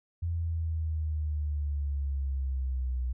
sine exponential sweep, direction down, 85.3 to 61.74 Hz, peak -28 dBFS, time 0.22-3.13 s, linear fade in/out 10 ms, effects none

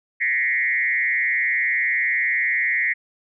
sine tone with frequency modulation, 2000 Hz, B6, 21 cents sharp, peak -18 dBFS, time 0.2-2.94 s, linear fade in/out 20 ms, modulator 130 Hz, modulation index 1.5, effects none

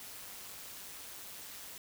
white noise with amplitude modulation, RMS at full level -45 dBFS, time 0-1.78 s, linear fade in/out 2 ms, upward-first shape sine, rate 197 Hz, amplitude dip 60%, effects none

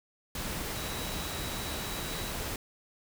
sine tone in noise, 3894 Hz, B7, 25 cents flat, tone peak -44 dBFS, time 0.76-2.31 s, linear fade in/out 2 ms, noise pink, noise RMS -36 dBFS, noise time 0.35-2.56 s, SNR -11 dB, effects none

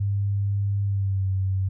sine tone with pitch glide, 100.2 to 95.4 Hz, G2 to G2, +38 to -47 cents, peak -21 dBFS, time 0-1.69 s, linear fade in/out 10 ms, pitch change -85 cents, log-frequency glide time 0.83-1.28 s, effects none

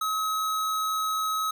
square tone, 1279 Hz, D#6, 47 cents sharp, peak -26 dBFS, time 0.01-1.51 s, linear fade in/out 5 ms, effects none

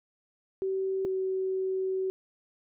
sine tone pair in turn, 382.8 / 378.4 Hz, G4 / F#4, -41 / +39 cents, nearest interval unison, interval 20 cents, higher first, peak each -27 dBFS, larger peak neither, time 0.62-1.05 / 1.05-2.1 s, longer second, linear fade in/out 0 ms, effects none

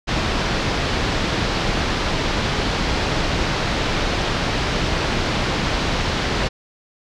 pink low-pass noise, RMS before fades -21 dBFS, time 0.07-6.49 s, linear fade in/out 20 ms, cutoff 5100 Hz, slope 24 dB/octave, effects none

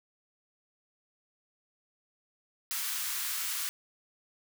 white high-pass noise, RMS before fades -34 dBFS, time 2.71-3.69 s, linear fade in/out 0 ms, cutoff 1100 Hz, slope 24 dB/octave, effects none

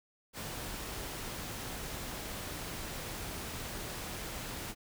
pink noise, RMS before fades -41 dBFS, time 0.33-4.75 s, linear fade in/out 50 ms, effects none

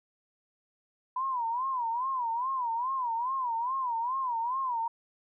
sine tone with vibrato, 987.8 Hz, B5, in tune, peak -28 dBFS, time 1.16-4.88 s, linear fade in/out 5 ms, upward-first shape sine, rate 2.4 Hz, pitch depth 150 cents each way, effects none

